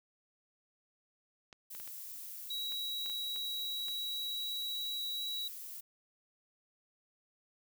clicks, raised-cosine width 0.2 ms, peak -33 dBFS, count 9, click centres 1.528 / 1.75 / 1.8 / 1.876 / 2.722 / 3.061 / 3.098 / 3.361 / 3.884 s
violet noise, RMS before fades -46 dBFS, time 1.7-5.81 s, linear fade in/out 10 ms
triangle tone with pitch glide, 3879 to 3901 Hz, B7 to B7, -32 to -22 cents, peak -35 dBFS, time 2.5-5.48 s, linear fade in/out 5 ms, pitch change +10 cents, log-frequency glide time 3.41-5.15 s
effects none

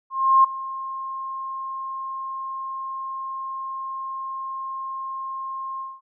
sine tone with ADSR envelope, 1065 Hz, C6, 30 cents sharp, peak -10 dBFS, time 0.1-6.01 s, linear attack 340 ms, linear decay 9 ms, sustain -18 dB, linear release 210 ms, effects none

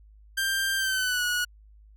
sawtooth tone with pitch glide, 1582 to 1459.1 Hz, G6 to F#6, +15 to -25 cents, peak -21 dBFS, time 0.37-1.45 s, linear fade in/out 10 ms, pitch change -140 cents, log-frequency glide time 0.77-1.24 s, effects added 52 Hz sine -50 dBFS peak until 1.96 s

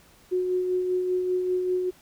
sine tone with tremolo, 365.4 Hz, F#4, 22 cents flat, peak -21 dBFS, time 0.31-1.91 s, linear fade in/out 20 ms, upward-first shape sine, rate 5.1 Hz, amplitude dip 35%, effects pink hiss -56 dBFS RMS until 2.01 s

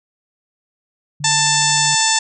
sine tone, 146.83 Hz, D3, in tune, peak -26 dBFS, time 1.2-1.95 s, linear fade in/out 5 ms
harmonic tone, 887 Hz, A5, 14 cents sharp, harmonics 1 / 2 / 3 / 4 / 5 / 6 / 7 / 8 / 9, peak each -20 / -22 / -25 / -22 / -24 / -22 / -23 / -20 / -22 dBFS, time 1.24-2.19 s, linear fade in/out 5 ms
effects none

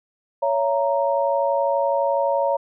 sine chord, A# diminished, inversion first, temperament just, 559.4 / 671.3 / 932.3 Hz, C#5 / E5 / A#5, +16 / +31 / 0 cents, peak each -20 / -25 / -23 dBFS, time 0.42-2.57 s, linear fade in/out 10 ms, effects none

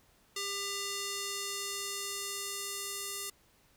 square tone with band-pass filter sweep, 399.1 Hz, G4, 31 cents sharp, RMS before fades -38 dBFS, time 0.36-3.3 s, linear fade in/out 5 ms, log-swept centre 5500 to 9400 Hz, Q 0.89, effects pink hiss -66 dBFS RMS until 3.76 s

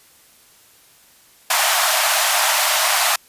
pink high-pass noise, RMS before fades -17 dBFS, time 1.5-3.16 s, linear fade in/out 5 ms, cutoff 610 Hz, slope 96 dB/octave, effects white hiss -51 dBFS RMS until 3.28 s + resampled to 32000 Hz

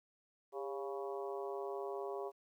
harmonic tone with a mistuned harmonic, 139.4 Hz, C#3, 10 cents sharp, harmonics 3 / 4 / 5 / 6 / 7 / 8, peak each -41 / -47 / -47 / -53 / -50 / -52 dBFS, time 0.52-2.32 s, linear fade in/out 50 ms, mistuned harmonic 3, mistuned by -65 cents, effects 12-bit

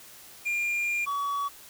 triangle tone pair in turn, 2400 / 1132.6 Hz, D7 / C#6, +37 / +37 cents, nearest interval octave + minor second, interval 1300 cents, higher first, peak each -24 / -25 dBFS, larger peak first, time 0.45-1.06 / 1.06-1.49 s, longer first, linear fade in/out 20 ms, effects white hiss -49 dBFS RMS until 1.69 s

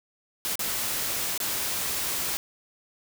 white noise with dropouts, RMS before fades -29 dBFS, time 0.45-2.37 s, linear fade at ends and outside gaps 0 ms, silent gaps 0.555-0.593 / 1.377-1.402 s, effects none

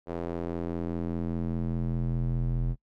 square tone with band-pass filter sweep, 42.5 Hz, F1, 46 cents flat, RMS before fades -30 dBFS, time 0.06-2.76 s, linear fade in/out 50 ms, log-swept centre 490 to 97 Hz, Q 1.3, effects noise-tail reverb RT60 0.1 s tail -24 dB re dry

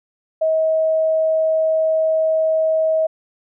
sine tone, 637 Hz, D#5, 41 cents sharp, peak -14 dBFS, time 0.41-3.07 s, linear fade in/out 10 ms, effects none

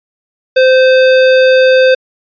square tone, 518 Hz, C5, 17 cents flat, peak -5 dBFS, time 0.56-1.95 s, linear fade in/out 10 ms, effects resampled to 11025 Hz

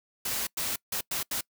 white noise bursts at uneven times, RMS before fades -31 dBFS, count 5, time 0.25-0.47 / 0.57-0.76 / 0.92-1.01 / 1.11-1.23 / 1.31-1.41 s, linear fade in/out 5 ms, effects noise-tail reverb RT60 0.1 s tail -24 dB re dry

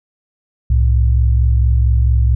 sine tone pair together, 65 / 109.44 Hz, C2 / A2, -11 / -9 cents, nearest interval major sixth, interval 902 cents, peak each -10 / -16 dBFS, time 0.7-2.35 s, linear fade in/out 5 ms, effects none

